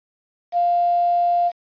sine tone with quantisation, 698.5 Hz, F5, in tune, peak -15 dBFS, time 0.52-1.52 s, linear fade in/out 50 ms, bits 7, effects resampled to 11025 Hz

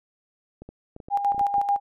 clicks, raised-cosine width 2 ms, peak -27 dBFS, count 9, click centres 0.62 / 0.69 / 0.964 / 1.002 / 1.085 / 1.346 / 1.38 / 1.412 / 1.582 s
sine tone with tremolo, 807 Hz, G#5, 50 cents flat, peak -18 dBFS, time 1.1-1.8 s, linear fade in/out 50 ms, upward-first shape square, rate 6.8 Hz, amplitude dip 60%
effects none

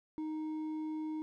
sine tone with hard clipping, 311.1 Hz, D#4, in tune, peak -37 dBFS, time 0.18-1.22 s, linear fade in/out 0 ms, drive 4 dB, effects none

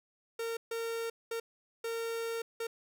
45% pulse tone bursts at uneven times, 458.7 Hz, A#4, 28 cents flat, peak -34 dBFS, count 5, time 0.39-0.57 / 0.71-1.1 / 1.31-1.4 / 1.84-2.42 / 2.6-2.67 s, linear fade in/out 5 ms, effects none

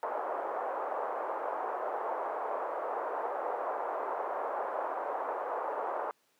pink band-pass noise, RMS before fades -35 dBFS, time 0.03-6.11 s, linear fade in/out 0 ms, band 490 to 1100 Hz, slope 24 dB/octave, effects pink hiss -71 dBFS RMS until 6.39 s + high-pass 300 Hz 12 dB/octave

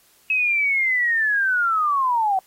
sine linear sweep, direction down, 2576 to 740 Hz, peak -17 dBFS, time 0.3-2.39 s, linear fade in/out 2 ms, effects white hiss -57 dBFS RMS until 2.46 s + AAC 48 kbps

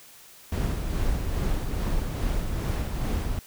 brown noise with tremolo, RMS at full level -25 dBFS, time 0.52-3.39 s, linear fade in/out 2 ms, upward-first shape sine, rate 2.4 Hz, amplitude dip 40%, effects white hiss -50 dBFS RMS until 3.46 s

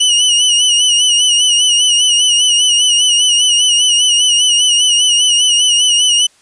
sawtooth tone with vibrato, 2931 Hz, F#7, 17 cents flat, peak -5 dBFS, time 0-6.27 s, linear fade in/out 10 ms, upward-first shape sine, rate 5 Hz, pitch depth 56 cents each way, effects white hiss -50 dBFS RMS until 6.41 s + resampled to 22050 Hz

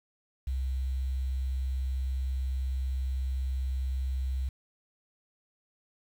sine tone with quantisation, 65.41 Hz, C2, in tune, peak -28 dBFS, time 0.47-4.49 s, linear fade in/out 5 ms, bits 9, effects none

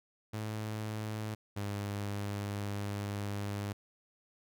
sawtooth tone pair in turn, 107.7 / 101.66 Hz, A2 / G#2, -37 / -37 cents, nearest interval minor second, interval 100 cents, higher first, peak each -32 / -31 dBFS, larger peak second, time 0.33-1.35 / 1.56-3.73 s, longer second, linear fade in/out 10 ms, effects none

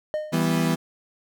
triangle tone with exponential decay, 612 Hz, D#5, 29 cents flat, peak -19 dBFS, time 0.14-0.55 s, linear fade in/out 0 ms, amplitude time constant 87 ms
35% pulse chord, E minor, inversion none, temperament equal, 164.81 / 196 / 246.9 Hz, E3 / G3 / B3, 0 / 0 / 0 cents, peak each -21 / -26 / -23 dBFS, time 0.32-0.76 s, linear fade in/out 20 ms
effects none

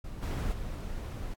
brown noise with level steps, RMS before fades -40 / -31 / -37 dBFS, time 0.04-1.34 s, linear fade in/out 5 ms, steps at 0.22 / 0.52 s, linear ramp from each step 10 ms, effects AAC 64 kbps

